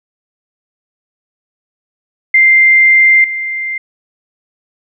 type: tone with level steps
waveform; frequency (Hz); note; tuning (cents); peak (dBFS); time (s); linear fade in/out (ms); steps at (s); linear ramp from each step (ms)
sine; 2093; C7; 0; -4 / -16; 2.34-3.78; 5; 3.24; 2
effects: none